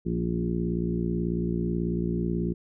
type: harmonic tone with a mistuned harmonic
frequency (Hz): 58.27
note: A#1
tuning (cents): 0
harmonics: 1 / 2 / 3 / 4 / 5 / 6 / 7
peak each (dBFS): -34 / -36 / -28 / -33 / -38 / -32 / -38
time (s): 0.05-2.54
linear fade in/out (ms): 20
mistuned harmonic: 5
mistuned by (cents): -24
effects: none

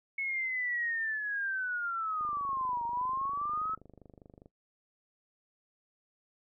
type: linear two-way sweep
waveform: sine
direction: down then up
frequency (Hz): 2200 to 930 to 1304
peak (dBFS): -31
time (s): 0.18-3.75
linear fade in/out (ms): 5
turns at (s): 2.85
type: click train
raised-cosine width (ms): 2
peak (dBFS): -39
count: 57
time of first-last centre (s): 2.21-4.459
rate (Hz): 24.9
effects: noise-tail reverb RT60 0.1 s tail -18 dB re dry

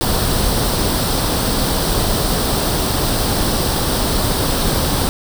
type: noise with comb filter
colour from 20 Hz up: pink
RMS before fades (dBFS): -17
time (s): 0.01-5.09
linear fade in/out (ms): 0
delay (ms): 0.22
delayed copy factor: +0.55
effects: none

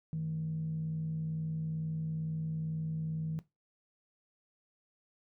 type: tone with frequency modulation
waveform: sine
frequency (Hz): 158.5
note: D#3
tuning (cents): +32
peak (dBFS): -32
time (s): 0.13-3.39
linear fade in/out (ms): 0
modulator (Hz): 62.2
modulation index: 0.24
effects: noise-tail reverb RT60 0.2 s tail -17 dB re dry + tanh soft clip ceiling -28 dBFS

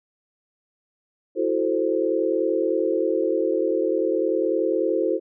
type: chord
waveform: sine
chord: F# half-diminished seventh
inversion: third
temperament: equal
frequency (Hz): 329.6 / 370 / 440 / 523.3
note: E4 / F#4 / A4 / C5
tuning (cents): 0 / 0 / 0 / 0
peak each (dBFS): -25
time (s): 1.35-5.2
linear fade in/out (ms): 50
effects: none

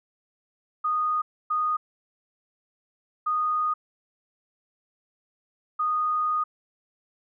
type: tone bursts at uneven times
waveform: sine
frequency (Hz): 1236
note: D#6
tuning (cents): -12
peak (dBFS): -22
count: 4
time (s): 0.84-1.22 / 1.5-1.77 / 3.26-3.74 / 5.79-6.44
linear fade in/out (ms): 10
effects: none

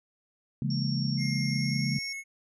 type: chord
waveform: sine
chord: A# half-diminished seventh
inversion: first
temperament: equal with one note detuned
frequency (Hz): 138.59 / 168.37 / 207.7 / 233.1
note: C#3 / E3 / G#3 / A#3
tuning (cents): 0 / +37 / 0 / 0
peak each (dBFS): -29 / -34 / -33 / -35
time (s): 0.62-1.99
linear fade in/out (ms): 2
type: tone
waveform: sine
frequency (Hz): 5490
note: F8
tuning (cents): -31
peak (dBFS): -35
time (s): 0.7-2.13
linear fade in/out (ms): 5
type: tone with pitch glide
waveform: square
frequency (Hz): 2130 to 2186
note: C7 to C#7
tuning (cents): +30 to -25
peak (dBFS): -36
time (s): 1.17-2.24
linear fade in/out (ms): 50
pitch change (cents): +45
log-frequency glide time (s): 1.47-1.97
effects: resampled to 24000 Hz

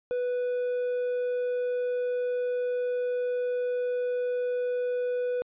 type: tone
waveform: triangle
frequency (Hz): 493.9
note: B4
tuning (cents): 0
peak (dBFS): -24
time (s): 0.11-5.42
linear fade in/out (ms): 0
effects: resampled to 8000 Hz

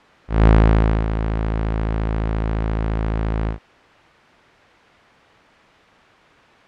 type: tone with ADSR envelope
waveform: sawtooth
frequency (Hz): 54.4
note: A1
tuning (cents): -19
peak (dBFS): -4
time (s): 0.28-3.59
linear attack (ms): 180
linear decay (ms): 600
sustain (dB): -11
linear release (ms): 110
effects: white hiss -47 dBFS RMS until 6.67 s + low-pass 2000 Hz 12 dB/octave

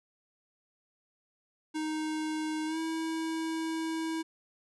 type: tone with pitch glide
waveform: square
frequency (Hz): 311.1 to 323.2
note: D#4 to E4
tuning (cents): 0 to -34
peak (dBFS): -32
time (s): 1.74-4.23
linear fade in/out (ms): 20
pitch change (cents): +66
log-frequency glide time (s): 2.66-2.78
effects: resampled to 24000 Hz

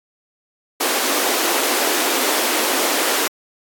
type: high-pass noise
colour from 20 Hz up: pink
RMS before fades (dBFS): -19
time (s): 0.8-3.28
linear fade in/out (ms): 10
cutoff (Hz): 270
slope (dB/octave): 48
effects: AAC 64 kbps

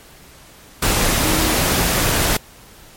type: tone in noise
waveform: sine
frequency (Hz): 314.6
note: D#4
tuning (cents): +19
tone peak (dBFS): -22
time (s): 1.24-1.54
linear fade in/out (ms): 5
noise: pink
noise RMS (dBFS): -17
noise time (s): 0.82-2.37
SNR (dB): -8
effects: pink hiss -44 dBFS RMS until 2.96 s + MP3 64 kbps

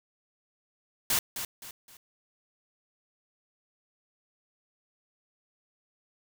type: noise with echo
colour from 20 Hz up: white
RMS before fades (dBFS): -26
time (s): 1.1-1.19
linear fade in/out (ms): 2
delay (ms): 260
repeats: 3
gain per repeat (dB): -9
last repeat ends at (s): 1.97
effects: none

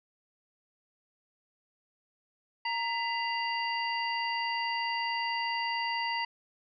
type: harmonic tone with a mistuned harmonic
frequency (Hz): 932.3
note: A#5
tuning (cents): 0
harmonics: 1 / 2 / 3 / 5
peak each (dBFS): -32 / -35 / -37 / -39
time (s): 2.65-6.25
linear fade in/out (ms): 5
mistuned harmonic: 2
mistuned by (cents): +120
effects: none

